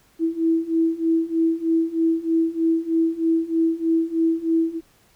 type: beating tone pair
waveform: sine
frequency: 325.8 / 329 Hz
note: E4 / E4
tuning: -20 / -3 cents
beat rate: 3.2 Hz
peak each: -22 / -20 dBFS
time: 0.19-4.81 s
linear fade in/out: 50 ms
effects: pink hiss -58 dBFS RMS until 5.15 s